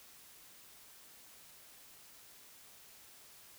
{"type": "silence", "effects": ["white hiss -58 dBFS RMS until 3.58 s"]}